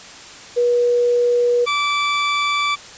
sine / 20% pulse tone pair in turn, 483.5 / 1161.3 Hz, B4 / D6, -37 / -20 cents, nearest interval octave + minor third, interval 1517 cents, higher second, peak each -13 / -12 dBFS, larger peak second, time 0.56-1.66 / 1.66-2.76 s, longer neither, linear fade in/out 20 ms, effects white hiss -38 dBFS RMS until 2.97 s + resampled to 16000 Hz

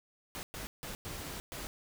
pink noise bursts at uneven times, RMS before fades -42 dBFS, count 5, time 0.35-0.43 / 0.54-0.67 / 0.83-0.95 / 1.05-1.4 / 1.52-1.67 s, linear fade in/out 0 ms, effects none

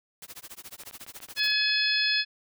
white noise with tremolo, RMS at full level -41 dBFS, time 0.22-1.51 s, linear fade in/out 2 ms, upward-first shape sine, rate 14 Hz, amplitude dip 100%
clicks, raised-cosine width 0.3 ms, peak -31 dBFS, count 12, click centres 0.835 / 0.873 / 0.911 / 1.012 / 1.065 / 1.167 / 1.203 / 1.287 / 1.478 / 1.519 / 1.613 / 1.693 s
harmonic tone, 850 Hz, G#5, 40 cents sharp, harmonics 2 / 3 / 4 / 5 / 6, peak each -29 / -29 / -29 / -29 / -29 dBFS, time 1.36-2.25 s, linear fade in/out 50 ms
effects none

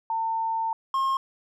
sine / triangle tone pair in turn, 900 / 1072.4 Hz, A5 / C6, +39 / +42 cents, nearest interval minor third, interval 303 cents, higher second, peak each -24 / -20 dBFS, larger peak second, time 0.1-0.73 / 0.94-1.17 s, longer first, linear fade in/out 2 ms, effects none

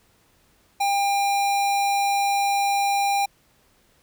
square tone, 800 Hz, G5, 35 cents sharp, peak -20 dBFS, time 0.8-3.26 s, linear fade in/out 10 ms, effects pink hiss -61 dBFS RMS until 4.02 s

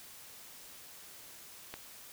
click, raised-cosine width 0.3 ms, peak -25 dBFS, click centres 1.74 s, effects white hiss -52 dBFS RMS until 2.12 s

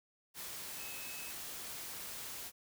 sine tone in noise, 2584 Hz, E7, 35 cents flat, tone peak -50 dBFS, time 0.76-1.33 s, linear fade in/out 50 ms, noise white, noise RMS -45 dBFS, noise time 0.34-2.52 s, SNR -8 dB, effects none

